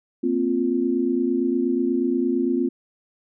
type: chord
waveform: sine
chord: Bb suspended second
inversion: none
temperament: equal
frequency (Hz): 233.1 / 261.6 / 349.2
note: Bb3 / C4 / F4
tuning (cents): 0 / 0 / 0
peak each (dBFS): -26 / -22 / -23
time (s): 0.23-2.69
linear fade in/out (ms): 10
effects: none